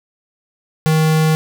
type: tone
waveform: square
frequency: 157.4 Hz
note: D#3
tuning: 20 cents sharp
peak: -12 dBFS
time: 0.86-1.35 s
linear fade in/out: 0 ms
effects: none